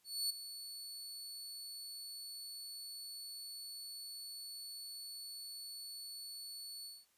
sawtooth tone with ADSR envelope, 4435 Hz, C#8, in tune, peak -30 dBFS, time 0.04-7.06 s, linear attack 260 ms, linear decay 8 ms, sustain -13 dB, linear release 210 ms, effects white hiss -74 dBFS RMS until 7.17 s + resampled to 32000 Hz

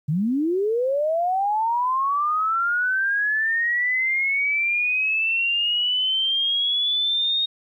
sine linear sweep, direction up, 138.2 to 3729 Hz, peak -19 dBFS, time 0.08-7.46 s, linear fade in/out 10 ms, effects 10-bit

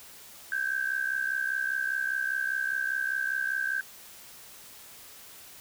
sine tone pair together, 1552 / 1617 Hz, G6 / G#6, -18 / -47 cents, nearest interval minor second, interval 71 cents, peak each -29 / -31 dBFS, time 0.52-3.81 s, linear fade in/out 2 ms, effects white hiss -49 dBFS RMS until 5.6 s

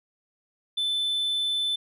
sine tone, 3520 Hz, A7, in tune, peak -21 dBFS, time 0.77-1.76 s, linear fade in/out 10 ms, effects tanh soft clip ceiling -23 dBFS

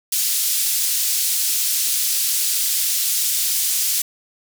white band-pass noise, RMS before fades -20 dBFS, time 0.12-4.02 s, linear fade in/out 5 ms, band 4000 to 16000 Hz, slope 12 dB/octave, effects none

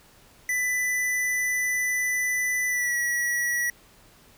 square tone with pitch glide, 1992 to 1928.6 Hz, B6 to B6, +14 to -42 cents, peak -24 dBFS, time 0.49-3.7 s, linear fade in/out 2 ms, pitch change -56 cents, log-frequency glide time 2.68-2.96 s, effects pink hiss -55 dBFS RMS until 4.37 s

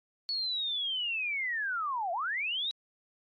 sine linear two-way sweep, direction down then up, 4435 to 659.3 to 3906 Hz, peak -30 dBFS, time 0.29-2.71 s, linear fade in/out 0 ms, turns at 2.12 s, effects AAC 32 kbps

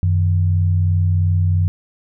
sine tone pair together, 92.5 / 155.44 Hz, F#2 / D#3, 0 / -1 cents, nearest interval major sixth, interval 899 cents, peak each -13 / -23 dBFS, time 0.03-1.68 s, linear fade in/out 0 ms, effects none

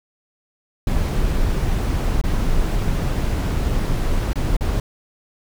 brown noise with dropouts, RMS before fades -19 dBFS, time 0.87-4.8 s, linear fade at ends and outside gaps 2 ms, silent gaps 2.214-2.238 / 4.332-4.356 / 4.567-4.608 s, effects none

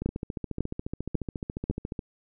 two click trains, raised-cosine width 3 ms, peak -19 / -13 dBFS, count 29 / 4, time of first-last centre 0.02-1.992 / 0.06-1.699 s, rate 14.2 / 1.83 Hz, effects none

